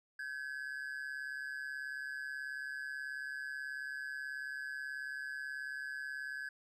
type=ring-modulated tone; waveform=triangle; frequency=1617 Hz; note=G#6; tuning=47 cents flat; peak=-35 dBFS; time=0.19-6.49 s; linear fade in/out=5 ms; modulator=69.2 Hz; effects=none